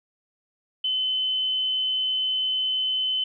sine tone, 3043 Hz, F#7, 48 cents sharp, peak -22 dBFS, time 0.84-3.24 s, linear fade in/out 5 ms, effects none

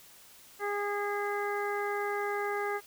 harmonic tone, 409.1 Hz, G#4, 26 cents flat, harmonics 1 / 2 / 3 / 4 / 5, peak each -33 / -36 / -38 / -39 / -40 dBFS, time 0.59-2.81 s, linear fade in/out 50 ms, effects white hiss -55 dBFS RMS until 2.86 s

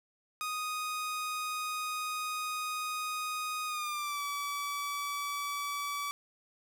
sawtooth tone with pitch glide, 1244.5 to 1147.8 Hz, D#6 to D6, 0 to -40 cents, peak -30 dBFS, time 0.41-6.11 s, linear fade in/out 0 ms, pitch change -140 cents, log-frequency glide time 3.66-4.23 s, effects 10-bit

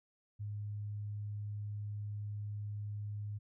sine tone, 103.83 Hz, G#2, in tune, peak -38 dBFS, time 0.39-3.39 s, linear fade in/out 20 ms, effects none

